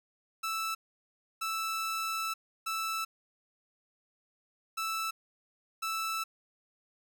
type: tone bursts at uneven times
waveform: sawtooth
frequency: 1318.5 Hz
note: E6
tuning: in tune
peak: -28 dBFS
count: 5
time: 0.43-0.75 / 1.41-2.34 / 2.66-3.05 / 4.77-5.11 / 5.82-6.24 s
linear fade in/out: 10 ms
effects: none